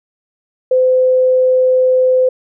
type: tone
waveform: sine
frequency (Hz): 512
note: C5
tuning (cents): -38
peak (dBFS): -8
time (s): 0.71-2.29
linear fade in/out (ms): 5
effects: none